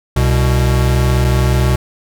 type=tone pair together; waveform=square; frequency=65.41 / 123.91 Hz; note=C2 / B2; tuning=0 / +6 cents; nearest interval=major seventh; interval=1106 cents; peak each=-14 dBFS; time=0.16-1.76 s; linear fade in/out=5 ms; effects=none